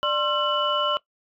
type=tone cluster; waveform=sine; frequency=594 / 1063 / 1354 / 2973 Hz; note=D5 / C6 / E6 / F#7; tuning=+20 / +27 / +46 / +8 cents; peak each=-26 dBFS; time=0.03-0.97 s; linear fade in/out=0 ms; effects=noise-tail reverb RT60 0.1 s tail -19 dB re dry + tanh soft clip ceiling -10 dBFS